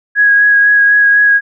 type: tone with vibrato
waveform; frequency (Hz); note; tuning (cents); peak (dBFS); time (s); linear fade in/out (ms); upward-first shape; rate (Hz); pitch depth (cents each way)
sine; 1656; G#6; -5; -5; 0.15-1.41; 50; sine; 4; 15
effects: none